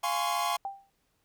45% pulse chord, Db major seventh, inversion first, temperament equal with one note detuned, 698.5 / 830.6 / 1034.5 / 1108.7 Hz, F5 / Ab5 / C6 / Db6, 0 / 0 / -20 / 0 cents, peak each -33 dBFS, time 0.03-0.57 s, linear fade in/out 10 ms
sine tone with exponential decay, 788 Hz, G5, 9 cents sharp, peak -29 dBFS, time 0.65-0.9 s, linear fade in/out 1 ms, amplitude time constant 53 ms
effects pink hiss -74 dBFS RMS until 1.24 s

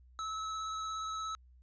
square tone with vibrato, 1298 Hz, E6, 27 cents flat, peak -37 dBFS, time 0.19-1.35 s, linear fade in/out 0 ms, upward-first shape triangle, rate 17 Hz, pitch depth 18 cents each way, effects added 62 Hz sine -57 dBFS peak until 1.62 s + resampled to 16000 Hz

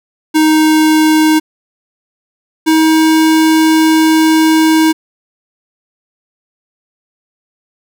square tone pair in turn, 312.1 / 317.6 Hz, D#4 / D#4, +5 / +36 cents, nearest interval unison, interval 31 cents, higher second, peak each -7 dBFS, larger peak neither, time 0.34-1.4 / 2.66-4.93 s, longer second, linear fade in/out 20 ms, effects none

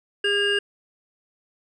triangle tone cluster, 405.7 / 1627 / 2827 Hz, G#4 / G#6 / F7, -41 / -36 / +20 cents, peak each -22 dBFS, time 0.24-0.59 s, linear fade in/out 5 ms, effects resampled to 22050 Hz

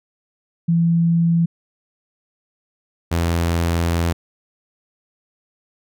sine / sawtooth tone pair in turn, 168 / 84.49 Hz, E3 / E2, +33 / +43 cents, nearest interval octave, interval 1190 cents, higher first, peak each -13 dBFS, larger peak neither, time 0.68-1.46 / 3.11-4.13 s, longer second, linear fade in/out 10 ms, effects none

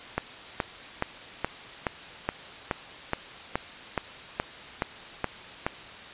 click train, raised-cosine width 0.5 ms, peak -10 dBFS, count 14, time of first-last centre 0.18-5.665 s, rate 2.37 Hz, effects white hiss -43 dBFS RMS until 6.13 s + resampled to 8000 Hz

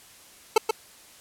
25% pulse tone with echo, 440.5 Hz, A4, 2 cents sharp, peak -10 dBFS, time 0.56-0.58 s, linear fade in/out 5 ms, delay 130 ms, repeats 1, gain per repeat -6 dB, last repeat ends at 0.71 s, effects white hiss -51 dBFS RMS until 1.2 s + low-pass 12000 Hz 12 dB/octave

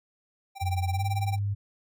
square tone with tremolo, 784 Hz, G5, in tune, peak -29 dBFS, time 0.55-1.39 s, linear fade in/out 50 ms, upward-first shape sine, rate 18 Hz, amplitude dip 95%
sine tone with pitch glide, 91.1 to 101.08 Hz, F#2 to G#2, -26 to -46 cents, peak -25 dBFS, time 0.61-1.55 s, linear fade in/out 20 ms, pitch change +180 cents, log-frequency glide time 0.91-1.04 s
effects MP3 96 kbps

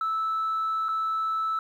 sine tone with dropouts, 1312 Hz, E6, 9 cents flat, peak -23 dBFS, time 0.01-1.59 s, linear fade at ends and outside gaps 2 ms, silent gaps 0.885-0.889 s, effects tanh soft clip ceiling -22 dBFS + 10-bit

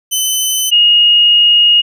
15% pulse / sine tone pair in turn, 3036 / 2866 Hz, F#7 / F7, +44 / +44 cents, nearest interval minor second, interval 100 cents, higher first, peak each -5 dBFS, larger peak neither, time 0.11-0.71 / 0.71-1.82 s, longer second, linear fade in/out 20 ms, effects none

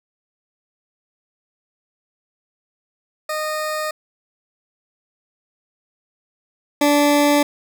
20% pulse tone pair in turn, 616 / 290.7 Hz, D#5 / D4, -17 / -18 cents, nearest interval octave + minor second, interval 1301 cents, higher first, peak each -17 / -8 dBFS, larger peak second, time 3.29-3.91 / 6.81-7.43 s, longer neither, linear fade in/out 5 ms, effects none

